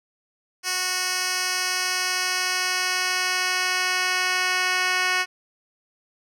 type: tone with band-pass filter sweep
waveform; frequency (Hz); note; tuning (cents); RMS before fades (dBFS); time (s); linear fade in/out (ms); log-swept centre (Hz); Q
10% pulse; 367.2; F#4; -13; -24; 0.63-5.26; 50; 5800 to 3000; 0.9
effects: none